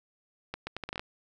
accelerating click train, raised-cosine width 0.3 ms, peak -19 dBFS, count 9, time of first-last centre 0.54-0.995 s, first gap 130 ms, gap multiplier 0.74, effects none

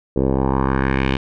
10% pulse tone with low-pass filter sweep, 66.5 Hz, C2, 29 cents sharp, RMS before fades -18 dBFS, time 0.16-1.17 s, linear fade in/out 5 ms, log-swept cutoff 470 to 3100 Hz, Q 2.4, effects none

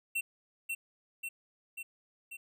square tone with echo, 2710 Hz, E7, 47 cents sharp, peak -31 dBFS, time 0.15-0.21 s, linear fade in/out 10 ms, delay 540 ms, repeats 4, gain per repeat -3 dB, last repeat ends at 2.37 s, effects none

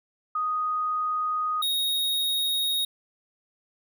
sine / square tone pair in turn, 1244.5 / 3752 Hz, D#6 / A#7, 0 / +11 cents, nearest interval octave + perfect fifth, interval 1911 cents, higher second, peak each -24 dBFS, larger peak neither, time 0.35-1.62 / 1.62-2.85 s, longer first, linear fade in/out 5 ms, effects none

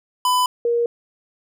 square / sine tone pair in turn, 1000 / 471.9 Hz, B5 / A#4, +21 / +21 cents, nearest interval octave + minor second, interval 1300 cents, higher first, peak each -16 dBFS, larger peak neither, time 0.25-0.46 / 0.65-0.86 s, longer neither, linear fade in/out 2 ms, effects none

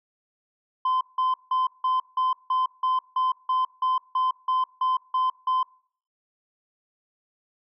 sine tone bursts, 1029 Hz, C6, 29 cents flat, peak -18 dBFS, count 15, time 0.85-5.63 s, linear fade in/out 5 ms, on 160 ms, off 170 ms, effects noise-tail reverb RT60 0.5 s tail -23 dB re dry + tanh soft clip ceiling -19 dBFS

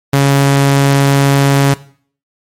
sawtooth tone, 139.1 Hz, C#3, 6 cents sharp, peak -3 dBFS, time 0.13-1.74 s, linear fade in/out 5 ms, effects noise-tail reverb RT60 0.5 s tail -18 dB re dry + MP3 64 kbps

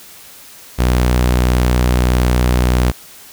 sawtooth tone, 61.6 Hz, B1, 4 cents flat, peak -7 dBFS, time 0.78-2.92 s, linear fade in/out 20 ms, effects white hiss -39 dBFS RMS until 3.32 s

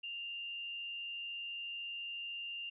sine tone with frequency modulation, 2794 Hz, F7, in tune, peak -40 dBFS, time 0.03-2.7 s, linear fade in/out 10 ms, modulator 106 Hz, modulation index 0.39, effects none

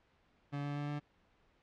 30% pulse tone with pitch steps, 143.1 / 144.26 / 145.43 / 146.61 Hz, D3 / D3 / D3 / D3, -45 / -31 / -17 / -3 cents, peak -34 dBFS, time 0.52-1 s, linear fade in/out 20 ms, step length 120 ms, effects pink hiss -71 dBFS RMS until 1.62 s + low-pass 3000 Hz 12 dB/octave

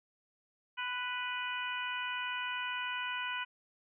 harmonic tone with a mistuned harmonic, 493.9 Hz, B4, in tune, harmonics 2 / 3 / 4 / 5 / 6, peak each -40 / -39 / -45 / -41 / -42 dBFS, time 0.77-3.45 s, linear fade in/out 20 ms, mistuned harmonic 2, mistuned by +16 cents, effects none

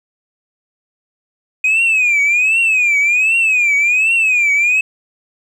sine tone with vibrato, 2489 Hz, D#7, in tune, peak -8 dBFS, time 1.64-4.81 s, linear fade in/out 5 ms, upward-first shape triangle, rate 1.3 Hz, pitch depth 180 cents each way, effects tanh soft clip ceiling -9 dBFS + 8-bit

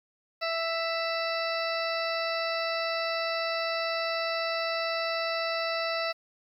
harmonic tone, 661 Hz, E5, 5 cents sharp, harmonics 1 / 2 / 3 / 4 / 6 / 7 / 8, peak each -31 / -34 / -36 / -37 / -39 / -39 / -40 dBFS, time 0.41-6.13 s, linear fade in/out 20 ms, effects 10-bit

